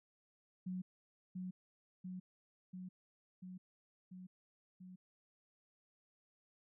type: tone with echo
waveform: sine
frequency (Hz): 183.7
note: F#3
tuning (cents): -12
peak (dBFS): -39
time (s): 0.66-0.82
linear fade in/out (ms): 10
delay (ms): 690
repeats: 6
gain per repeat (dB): -2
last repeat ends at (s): 4.96
effects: none